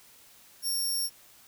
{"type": "tone", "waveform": "15% pulse", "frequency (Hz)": 5510, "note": "F8", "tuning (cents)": -24, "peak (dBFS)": -22, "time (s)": [0.62, 1.1], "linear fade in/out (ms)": 50, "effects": ["white hiss -56 dBFS RMS until 1.47 s"]}